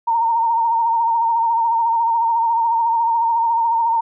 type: tone with vibrato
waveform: sine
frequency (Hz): 921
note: A#5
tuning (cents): -21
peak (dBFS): -14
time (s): 0.07-4.01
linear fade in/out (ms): 10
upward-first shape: sine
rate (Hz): 14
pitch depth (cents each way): 41
effects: none